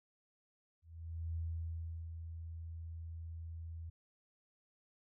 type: tone with ADSR envelope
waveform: sine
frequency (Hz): 82.41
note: E2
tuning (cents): 0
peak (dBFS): -36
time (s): 0.82-3.9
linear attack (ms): 540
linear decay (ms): 730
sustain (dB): -7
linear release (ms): 9
effects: none